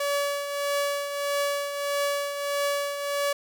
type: tone with tremolo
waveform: sawtooth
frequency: 570 Hz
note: C#5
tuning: 48 cents sharp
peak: -19 dBFS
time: 0-3.33 s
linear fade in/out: 5 ms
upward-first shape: triangle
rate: 1.6 Hz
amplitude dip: 60%
effects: none

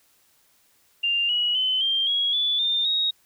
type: tone with pitch steps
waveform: sine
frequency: 2794 / 2916 / 3043 / 3176 / 3315 / 3460 / 3611 / 3769 Hz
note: F7 / F#7 / F#7 / G7 / G#7 / A7 / A7 / A#7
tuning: 0 / -26 / +48 / +22 / -4 / -30 / +44 / +18 cents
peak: -20 dBFS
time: 1.03-3.11 s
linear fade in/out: 10 ms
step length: 260 ms
effects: white hiss -62 dBFS RMS until 3.25 s

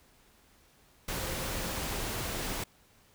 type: tone in noise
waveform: sine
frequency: 523.3 Hz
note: C5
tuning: in tune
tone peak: -45 dBFS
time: 1.12-1.81 s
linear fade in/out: 5 ms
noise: pink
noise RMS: -35 dBFS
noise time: 1.08-2.64 s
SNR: -13 dB
effects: pink hiss -63 dBFS RMS until 3.14 s

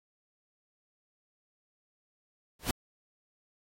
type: noise with exponential growth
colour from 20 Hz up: pink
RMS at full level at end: -25 dBFS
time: 2.59-2.71 s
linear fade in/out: 5 ms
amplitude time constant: 26 ms
effects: AAC 48 kbps

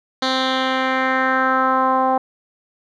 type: tone with low-pass filter sweep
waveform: 10% pulse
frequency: 261.3 Hz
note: C4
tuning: 2 cents flat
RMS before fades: -18 dBFS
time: 0.22-2.18 s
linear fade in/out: 5 ms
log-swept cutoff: 4300 to 840 Hz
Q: 2.9
effects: none

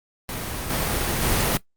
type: noise with level steps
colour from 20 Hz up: pink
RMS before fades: -30 / -24 / -21 dBFS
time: 0.29-1.57 s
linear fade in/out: 0 ms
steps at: 0.7 / 1.22 s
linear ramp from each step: 5 ms
effects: noise-tail reverb RT60 0.1 s tail -17 dB re dry + Opus 32 kbps

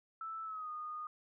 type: tone with pitch glide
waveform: sine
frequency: 1318.5 to 1230.2 Hz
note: E6 to D#6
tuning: 0 to -20 cents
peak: -40 dBFS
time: 0.21-1.07 s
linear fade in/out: 2 ms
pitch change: -120 cents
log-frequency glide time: 0.44-0.7 s
effects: none

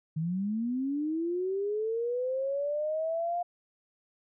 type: linear sweep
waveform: sine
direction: up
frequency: 152.5 to 708 Hz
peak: -28 dBFS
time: 0.16-3.43 s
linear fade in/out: 10 ms
effects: none

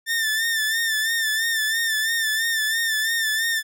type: tone with vibrato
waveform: sawtooth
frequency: 1788 Hz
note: A6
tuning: 27 cents sharp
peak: -17 dBFS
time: 0.06-3.63 s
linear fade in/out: 50 ms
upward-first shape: sine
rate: 3 Hz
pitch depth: 54 cents each way
effects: none

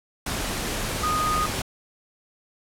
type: tone in noise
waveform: sine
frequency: 1238 Hz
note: D#6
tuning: 9 cents flat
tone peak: -22 dBFS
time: 1.03-1.46 s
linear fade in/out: 5 ms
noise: pink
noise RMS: -28 dBFS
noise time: 0.26-1.62 s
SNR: +3 dB
effects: low-pass 12000 Hz 12 dB/octave

